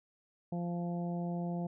harmonic tone, 173.4 Hz, F3, 12 cents flat, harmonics 1 / 2 / 3 / 4 / 5, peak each -34 / -44 / -46 / -44 / -52 dBFS, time 0.52-1.67 s, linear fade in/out 5 ms, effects none

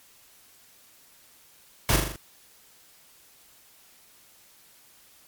pink noise with echo, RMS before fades -21 dBFS, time 1.89-1.96 s, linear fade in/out 0 ms, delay 40 ms, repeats 5, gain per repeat -4 dB, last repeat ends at 2.16 s, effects white hiss -56 dBFS RMS until 5.27 s + MP3 96 kbps

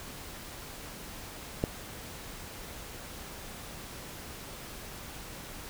click, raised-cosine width 2 ms, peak -13 dBFS, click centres 1.639 s, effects pink hiss -44 dBFS RMS until 5.69 s

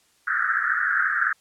pink band-pass noise, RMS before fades -23 dBFS, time 0.27-1.33 s, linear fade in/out 5 ms, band 1300 to 1800 Hz, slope 96 dB/octave, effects white hiss -62 dBFS RMS until 1.4 s + low-pass 10000 Hz 12 dB/octave

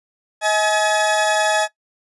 40% pulse tone cluster, 636 / 845 / 1701 Hz, D#5 / G#5 / G#6, +38 / +30 / +41 cents, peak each -19 dBFS, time 0.41-1.68 s, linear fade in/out 50 ms, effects noise-tail reverb RT60 0.1 s tail -17 dB re dry + resampled to 24000 Hz

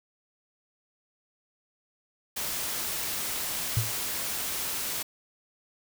white noise, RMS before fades -32 dBFS, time 2.36-5.03 s, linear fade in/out 10 ms
sine tone with exponential decay, 111.9 Hz, A2, 30 cents sharp, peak -19 dBFS, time 3.77-3.95 s, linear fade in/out 0 ms, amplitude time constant 39 ms
effects none

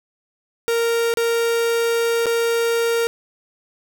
45% pulse tone with dropouts, 464.2 Hz, A#4, 7 cents flat, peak -17 dBFS, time 0.68-3.07 s, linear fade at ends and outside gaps 0 ms, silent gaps 1.139-1.172 / 2.258-2.266 s, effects none

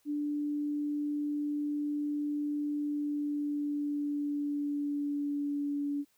sine tone with pitch glide, 293.7 to 286.8 Hz, D4 to D4, 0 to -41 cents, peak -30 dBFS, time 0.05-6.05 s, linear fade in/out 50 ms, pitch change -41 cents, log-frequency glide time 2.74-5.92 s, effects white hiss -71 dBFS RMS until 6.17 s

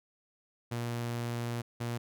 sawtooth tone bursts at uneven times, 118.6 Hz, A#2, 30 cents sharp, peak -29 dBFS, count 2, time 0.71-1.62 / 1.8-1.98 s, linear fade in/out 10 ms, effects none

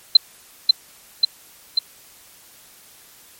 sine tone with echo, 4084 Hz, C8, 43 cents flat, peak -3 dBFS, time 0.15-0.17 s, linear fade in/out 5 ms, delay 540 ms, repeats 3, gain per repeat -3 dB, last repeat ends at 1.79 s, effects white hiss -48 dBFS RMS until 3.39 s + MP3 64 kbps

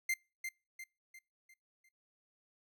45% pulse tone with echo, 2093 Hz, C7, in tune, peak -31 dBFS, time 0.09-0.14 s, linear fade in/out 5 ms, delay 350 ms, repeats 5, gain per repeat -7 dB, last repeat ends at 1.89 s, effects noise-tail reverb RT60 0.3 s tail -25 dB re dry

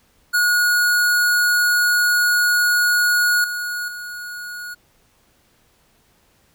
square tone with level steps, 1449 Hz, F#6, 37 cents flat, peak -15 / -24 / -30 dBFS, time 0.33-4.75 s, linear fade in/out 20 ms, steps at 3.44 / 3.88 s, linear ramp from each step 2 ms, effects pink hiss -59 dBFS RMS until 6.54 s

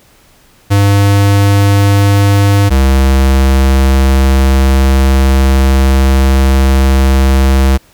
square tone pair in turn, 100.3 / 66.73 Hz, G2 / C2, +40 / +35 cents, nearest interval perfect fifth, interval 705 cents, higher first, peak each -6 dBFS, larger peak neither, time 0.7-2.7 / 2.7-7.78 s, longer second, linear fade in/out 20 ms, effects pink hiss -46 dBFS RMS until 7.93 s

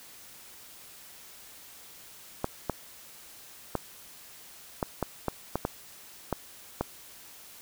clicks, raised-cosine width 1 ms, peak -13 dBFS, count 10, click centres 2.444 / 2.697 / 3.753 / 4.828 / 5.027 / 5.283 / 5.556 / 5.651 / 6.327 / 6.81 s, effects white hiss -50 dBFS RMS until 7.61 s

